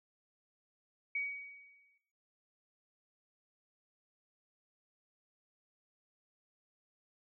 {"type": "tone with exponential decay", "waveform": "sine", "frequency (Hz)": 2258, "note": "C#7", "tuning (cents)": 31, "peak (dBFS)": -32, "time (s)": [1.15, 1.98], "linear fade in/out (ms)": 5, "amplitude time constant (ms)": 180, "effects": ["noise-tail reverb RT60 0.6 s tail -17 dB re dry"]}